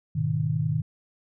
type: chord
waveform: sine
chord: G# minor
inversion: none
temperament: equal with one note detuned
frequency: 103.83 / 123.47 / 154.58 Hz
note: G#2 / B2 / D#3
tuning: 0 / 0 / -11 cents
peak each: -30 / -28 / -25 dBFS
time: 0.15-0.82 s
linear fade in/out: 10 ms
effects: none